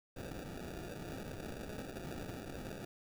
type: noise with sample-and-hold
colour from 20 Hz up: violet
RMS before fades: -45 dBFS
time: 0.16-2.85 s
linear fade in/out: 5 ms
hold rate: 1050 Hz
effects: none